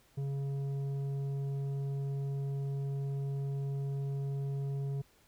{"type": "tone with tanh clipping", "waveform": "sine", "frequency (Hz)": 138.59, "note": "C#3", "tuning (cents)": 0, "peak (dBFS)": -34, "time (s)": [0.17, 5.02], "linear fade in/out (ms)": 10, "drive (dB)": 8, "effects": ["pink hiss -66 dBFS RMS until 5.27 s"]}